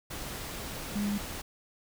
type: tone in noise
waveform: sine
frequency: 204.8 Hz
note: G#3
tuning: 24 cents flat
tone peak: -28 dBFS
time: 0.95-1.18 s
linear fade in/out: 10 ms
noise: pink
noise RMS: -39 dBFS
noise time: 0.1-1.42 s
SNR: +8 dB
effects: none